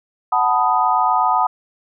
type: chord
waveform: sine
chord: B dominant seventh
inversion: second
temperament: equal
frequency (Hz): 740 / 880 / 987.8 / 1244.5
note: F#5 / A5 / B5 / D#6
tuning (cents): 0 / 0 / 0 / 0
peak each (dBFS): -19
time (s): 0.32-1.47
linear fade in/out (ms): 5
effects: none